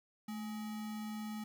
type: tone with sample-and-hold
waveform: sine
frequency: 216.5 Hz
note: A3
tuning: 28 cents flat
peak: -39 dBFS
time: 0.28-1.44 s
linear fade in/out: 5 ms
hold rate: 1050 Hz
effects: none